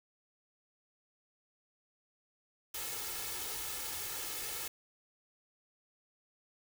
white noise with comb filter, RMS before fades -40 dBFS, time 2.74-4.68 s, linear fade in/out 5 ms, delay 2.3 ms, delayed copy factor +0.6, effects none

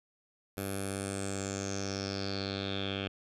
10% pulse tone with low-pass filter sweep, 98 Hz, G2, in tune, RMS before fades -36 dBFS, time 0.57-3.08 s, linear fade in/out 5 ms, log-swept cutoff 12000 to 3000 Hz, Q 7, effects none

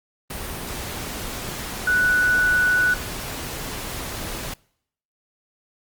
sine tone in noise, 1480 Hz, F#6, in tune, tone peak -16 dBFS, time 1.87-2.94 s, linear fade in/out 5 ms, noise pink, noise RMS -31 dBFS, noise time 0.3-4.54 s, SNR +12 dB, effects noise-tail reverb RT60 0.7 s tail -25 dB re dry + Opus 32 kbps

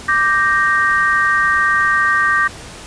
sine chord, G minor, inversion second, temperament equal, 1174.7 / 1568 / 1864.7 Hz, D6 / G6 / Bb6, 0 / 0 / 0 cents, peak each -16 dBFS, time 0.08-2.48 s, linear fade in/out 10 ms, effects pink hiss -34 dBFS RMS until 2.86 s + resampled to 22050 Hz

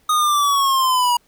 square linear sweep, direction down, 1244.5 to 956 Hz, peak -15 dBFS, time 0.09-1.17 s, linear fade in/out 5 ms, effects pink hiss -59 dBFS RMS until 1.27 s

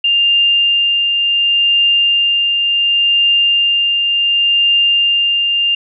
sine tone with tremolo, 2800 Hz, F7, 4 cents sharp, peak -8 dBFS, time 0.04-5.75 s, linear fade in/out 5 ms, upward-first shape triangle, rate 0.69 Hz, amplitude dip 35%, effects none

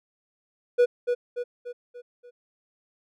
triangle tone with echo, 487.1 Hz, B4, 24 cents flat, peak -13 dBFS, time 0.78-0.86 s, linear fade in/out 20 ms, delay 290 ms, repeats 5, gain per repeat -6 dB, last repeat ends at 2.31 s, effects none

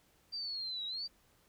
sine linear two-way sweep, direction down then up, 4728 to 3800 to 4728 Hz, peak -37 dBFS, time 0.32-1.08 s, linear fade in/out 20 ms, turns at 0.86 s, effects pink hiss -69 dBFS RMS until 1.48 s

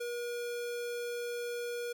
square tone, 479.4 Hz, A#4, 48 cents sharp, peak -36 dBFS, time 0-1.93 s, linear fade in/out 10 ms, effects none

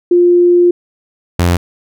sine / sawtooth tone pair in turn, 351.5 / 87.32 Hz, F4 / F2, +11 / 0 cents, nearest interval 2 octaves, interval 2411 cents, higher first, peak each -5 dBFS, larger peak neither, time 0.11-0.71 / 1.39-1.57 s, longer first, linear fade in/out 5 ms, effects none

